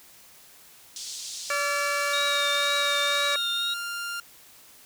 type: band-pass noise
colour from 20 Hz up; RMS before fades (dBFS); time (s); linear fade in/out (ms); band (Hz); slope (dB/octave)
pink; -37; 0.96-3.35; 2; 4100 to 8000; 24
type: harmonic tone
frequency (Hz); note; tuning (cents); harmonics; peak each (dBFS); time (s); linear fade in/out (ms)
575; D5; -37; 1 / 2 / 3 / 4; -31 / -31 / -31 / -31; 1.5-3.36; 2
type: tone with pitch glide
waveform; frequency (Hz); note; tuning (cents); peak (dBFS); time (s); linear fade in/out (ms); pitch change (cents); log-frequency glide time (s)
sawtooth; 1375 to 1396.6; F6 to F6; -27 to 0; -27; 1.5-4.2; 2; +27; 2.01-2.16
type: tone with vibrato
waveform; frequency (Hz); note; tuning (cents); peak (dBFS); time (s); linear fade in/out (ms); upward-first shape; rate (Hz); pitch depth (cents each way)
sine; 3729; A#7; 0; -26; 2.13-3.74; 5; triangle; 2; 50
effects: white hiss -52 dBFS RMS until 4.85 s

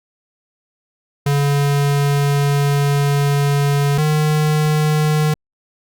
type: tone pair in turn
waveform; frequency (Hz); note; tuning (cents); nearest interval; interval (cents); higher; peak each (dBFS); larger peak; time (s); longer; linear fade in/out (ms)
square; 142.3 / 152.72; C#3 / D#3; +46 / -32; minor second; 122; second; -14; neither; 1.26-3.98 / 3.98-5.34; first; 5
effects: Opus 48 kbps

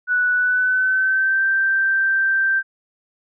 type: tone with pitch glide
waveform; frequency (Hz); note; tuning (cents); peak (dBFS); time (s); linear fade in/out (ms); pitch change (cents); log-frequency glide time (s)
sine; 1479 to 1566.9; F#6 to G6; -1 to -1; -15; 0.07-2.63; 50; +100; 0.34-1.44
effects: none

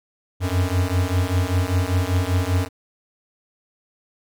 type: beating tone pair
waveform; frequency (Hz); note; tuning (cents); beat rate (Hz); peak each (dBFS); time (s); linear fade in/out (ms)
square; 88.7 / 93.8; F2 / F#2; +27 / +24; 5.1; -22; 0.4-2.69; 50
effects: none

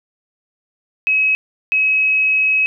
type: tone pair in turn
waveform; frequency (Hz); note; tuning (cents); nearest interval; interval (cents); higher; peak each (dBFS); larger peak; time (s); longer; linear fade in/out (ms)
sine; 2557 / 2557; D#7 / D#7; +47 / +47; unison; 0; neither; -12; neither; 1.07-1.35 / 1.72-2.66; second; 0
effects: none

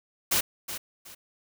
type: noise with echo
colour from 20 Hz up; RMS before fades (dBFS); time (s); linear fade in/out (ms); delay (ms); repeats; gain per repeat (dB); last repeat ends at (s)
white; -24; 0.31-0.41; 10; 370; 2; -11; 1.15
effects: none

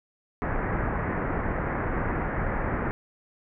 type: low-pass noise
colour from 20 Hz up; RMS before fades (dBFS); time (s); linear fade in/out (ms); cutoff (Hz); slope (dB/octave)
pink; -28; 0.42-2.91; 0; 2000; 48
effects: none

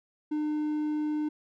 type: tone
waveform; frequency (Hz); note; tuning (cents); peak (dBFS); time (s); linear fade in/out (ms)
triangle; 302.4; D#4; -49; -25; 0.31-1.29; 10
effects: none

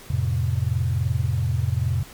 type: chord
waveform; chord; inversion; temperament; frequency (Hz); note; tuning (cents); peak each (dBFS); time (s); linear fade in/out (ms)
sine; F major; none; equal; 87.31 / 110 / 130.81; F2 / A2 / C3; 0 / 0 / 0; -24; 0.1-2.03; 5
effects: pink hiss -44 dBFS RMS until 2.13 s + MP3 96 kbps

